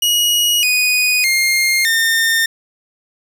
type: tone with pitch steps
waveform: sawtooth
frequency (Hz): 2900 / 2481 / 2123 / 1816.4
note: F#7 / D#7 / C7 / A#6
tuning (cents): -35 / -6 / +25 / -45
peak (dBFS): -9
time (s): 0.02-2.46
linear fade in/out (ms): 5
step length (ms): 610
effects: none